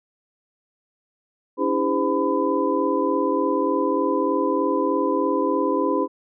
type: tone cluster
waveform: sine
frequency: 282.1 / 325.4 / 402.5 / 512 / 1004 Hz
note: C#4 / E4 / G4 / C5 / B5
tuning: +30 / -22 / +46 / -38 / +28 cents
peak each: -25 dBFS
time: 1.57-6.08 s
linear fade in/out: 50 ms
effects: none